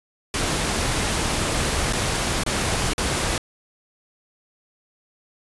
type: noise with dropouts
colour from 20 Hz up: pink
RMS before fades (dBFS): -23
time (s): 0.34-3.38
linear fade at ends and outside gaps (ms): 2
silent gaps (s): 1.927-1.932 / 2.436-2.463 / 2.935-2.98
effects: resampled to 24000 Hz